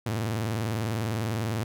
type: tone with vibrato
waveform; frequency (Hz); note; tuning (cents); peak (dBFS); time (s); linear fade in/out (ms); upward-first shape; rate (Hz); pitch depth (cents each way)
sawtooth; 110; A2; 0; -23; 0.06-1.64; 5; triangle; 20; 240
effects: none